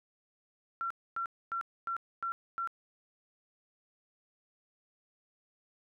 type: tone bursts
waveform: sine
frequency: 1361 Hz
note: F6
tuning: 45 cents flat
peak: -32 dBFS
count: 6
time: 0.81-2.674 s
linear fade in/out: 0 ms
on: 94 ms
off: 260 ms
effects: none